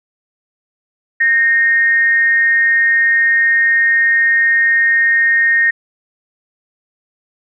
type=tone with frequency modulation; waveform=sine; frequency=1848 Hz; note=A#6; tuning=16 cents flat; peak=-9 dBFS; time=1.2-5.71 s; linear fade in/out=10 ms; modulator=255 Hz; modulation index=0.29; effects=none